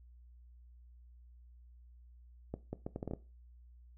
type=accelerating click train; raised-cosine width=2 ms; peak=-25 dBFS; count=8; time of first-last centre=2.54-3.136 s; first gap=190 ms; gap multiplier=0.71; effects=noise-tail reverb RT60 0.3 s tail -17 dB re dry + added 60 Hz sine -55 dBFS peak until 3.97 s